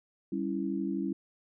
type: chord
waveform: sine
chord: C# diminished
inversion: second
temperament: equal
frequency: 196 / 277.2 / 329.6 Hz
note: G3 / C#4 / E4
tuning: 0 / 0 / 0 cents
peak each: -34 dBFS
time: 0.32-1.13 s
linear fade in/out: 5 ms
effects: none